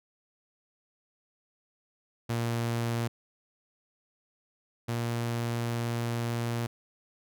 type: tone pair in turn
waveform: sawtooth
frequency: 117 / 117.68 Hz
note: A#2 / A#2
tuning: +7 / +17 cents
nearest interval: unison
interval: 10 cents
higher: second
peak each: -24 / -25 dBFS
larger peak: first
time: 2.29-3.08 / 4.88-6.67 s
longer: second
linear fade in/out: 10 ms
effects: none